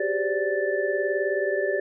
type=tone cluster; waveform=sine; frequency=383.8 / 402.7 / 521 / 580 / 1757 Hz; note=G4 / G4 / C5 / D5 / A6; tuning=-37 / +47 / -7 / -22 / -3 cents; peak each=-28 / -28 / -34 / -27 / -30 dBFS; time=0-1.8 s; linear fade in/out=5 ms; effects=none